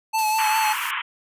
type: tone with vibrato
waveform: square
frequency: 870 Hz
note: A5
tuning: 20 cents flat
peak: -20 dBFS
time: 0.13-0.74 s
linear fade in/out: 20 ms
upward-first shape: sine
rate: 5 Hz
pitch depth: 31 cents each way
type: noise with tremolo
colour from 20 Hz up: blue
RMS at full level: -31 dBFS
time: 0.18-0.91 s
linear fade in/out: 5 ms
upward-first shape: triangle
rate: 11 Hz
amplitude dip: 25%
type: band-pass noise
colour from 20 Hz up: pink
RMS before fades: -27 dBFS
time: 0.38-1.02 s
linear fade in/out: 10 ms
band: 930 to 3200 Hz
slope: 96 dB/octave
effects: resampled to 32000 Hz

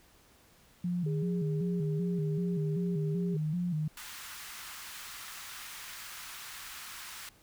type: tone with vibrato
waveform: sine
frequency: 164.81 Hz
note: E3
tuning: in tune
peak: -29 dBFS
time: 0.84-3.88 s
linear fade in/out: 5 ms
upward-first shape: square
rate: 2.6 Hz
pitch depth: 120 cents each way
type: tone with pitch glide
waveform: sine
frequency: 409.5 to 403.4 Hz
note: G#4 to G4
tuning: -24 to +50 cents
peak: -37 dBFS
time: 1.06-3.37 s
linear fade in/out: 5 ms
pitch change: -26 cents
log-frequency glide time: 1.39-2.86 s
type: high-pass noise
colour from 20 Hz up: pink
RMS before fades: -45 dBFS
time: 3.97-7.29 s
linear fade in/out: 2 ms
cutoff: 1100 Hz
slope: 24 dB/octave
effects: pink hiss -62 dBFS RMS until 7.42 s

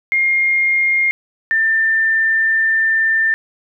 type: tone pair in turn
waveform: sine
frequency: 2128 / 1789.4 Hz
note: C7 / A6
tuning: +29 / +29 cents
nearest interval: minor third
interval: 300 cents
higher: first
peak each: -12 dBFS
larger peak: neither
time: 0.12-1.11 / 1.51-3.34 s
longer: second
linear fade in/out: 0 ms
effects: none

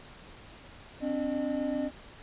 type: tone cluster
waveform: triangle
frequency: 261.5 / 289 / 607 Hz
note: C4 / D4 / D#5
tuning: -1 / -28 / -43 cents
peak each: -30 / -31 / -32 dBFS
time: 1-1.91 s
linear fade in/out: 50 ms
effects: pink hiss -50 dBFS RMS until 2.22 s + resampled to 8000 Hz

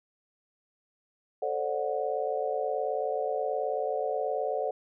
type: chord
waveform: sine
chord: D dominant seventh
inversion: second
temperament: just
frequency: 440.5 / 528.6 / 587.3 / 734.2 Hz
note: A4 / C5 / D5 / F#5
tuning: +2 / +18 / 0 / -14 cents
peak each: -33 dBFS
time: 1.42-4.71 s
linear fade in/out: 5 ms
effects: none

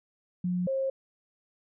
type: tone pair in turn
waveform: sine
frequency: 179.3 / 535.4 Hz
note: F3 / C5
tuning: +46 / +40 cents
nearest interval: octave + perfect fifth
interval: 1894 cents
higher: second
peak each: -26 dBFS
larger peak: neither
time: 0.44-0.67 / 0.67-0.9 s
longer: neither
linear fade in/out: 5 ms
effects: none

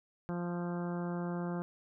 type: harmonic tone with a mistuned harmonic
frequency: 174.61 Hz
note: F3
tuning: in tune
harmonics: 1 / 2 / 3 / 4 / 5 / 6 / 7 / 8 / 9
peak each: -35 / -41 / -45 / -47 / -49 / -51 / -52 / -53 / -54 dBFS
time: 0.29-1.62 s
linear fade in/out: 0 ms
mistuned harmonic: 8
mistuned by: -20 cents
effects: none

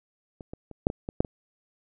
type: clicks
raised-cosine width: 2 ms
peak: -27 / -24 / -28 / -7 / -18 / -19 / -7 / -23 dBFS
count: 8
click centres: 0.408 / 0.535 / 0.713 / 0.869 / 0.901 / 1.089 / 1.205 / 1.248 s
effects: none

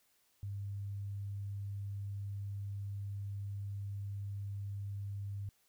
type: tone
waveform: sine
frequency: 100 Hz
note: G2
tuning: 35 cents sharp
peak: -38 dBFS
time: 0.43-5.49 s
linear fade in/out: 0 ms
effects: white hiss -73 dBFS RMS until 5.68 s

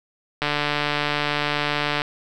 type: click train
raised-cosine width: 0.3 ms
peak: -6 dBFS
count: 236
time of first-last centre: 0.42-2.019 s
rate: 147 Hz
effects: none

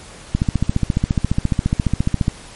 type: click train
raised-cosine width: 5 ms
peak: -3 dBFS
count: 29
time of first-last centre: 0.35-2.281 s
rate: 14.5 Hz
effects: pink hiss -39 dBFS RMS until 2.55 s + MP3 48 kbps

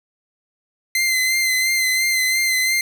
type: tone with vibrato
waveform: sawtooth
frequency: 2067 Hz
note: C7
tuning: 22 cents flat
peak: -13 dBFS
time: 0.95-2.81 s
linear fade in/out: 2 ms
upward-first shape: sine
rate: 2.9 Hz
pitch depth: 28 cents each way
effects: none

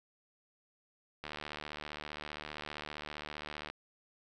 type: click train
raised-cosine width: 0.3 ms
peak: -25 dBFS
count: 186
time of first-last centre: 1.24-3.7 s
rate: 75.2 Hz
effects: none

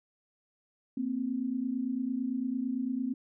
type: tone pair together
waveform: sine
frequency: 233.9 / 262.8 Hz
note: A#3 / C4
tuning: +6 / +8 cents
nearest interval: major second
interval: 202 cents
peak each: -34 / -31 dBFS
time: 0.97-3.14 s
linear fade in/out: 5 ms
effects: none

